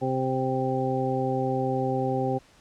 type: harmonic tone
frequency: 130.81 Hz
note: C3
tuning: in tune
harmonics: 1 / 2 / 3 / 4 / 6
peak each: -30 / -30 / -30 / -30 / -30 dBFS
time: 0.01-2.39 s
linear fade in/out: 20 ms
effects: pink hiss -57 dBFS RMS until 2.6 s + low-pass 8000 Hz 12 dB/octave